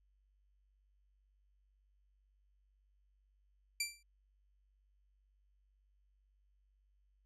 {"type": "tone with exponential decay", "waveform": "15% pulse", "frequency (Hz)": 2349, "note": "D7", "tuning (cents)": 0, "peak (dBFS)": -25, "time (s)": [3.8, 4.03], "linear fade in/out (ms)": 5, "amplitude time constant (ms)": 48, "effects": ["added 49 Hz sine -70 dBFS peak until 7.25 s", "resampled to 32000 Hz"]}